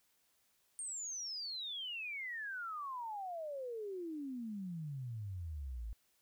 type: exponential sweep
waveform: sine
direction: down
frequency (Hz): 8800 to 51.91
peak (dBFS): -40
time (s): 0.79-5.93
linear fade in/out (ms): 0
effects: white hiss -75 dBFS RMS until 6.21 s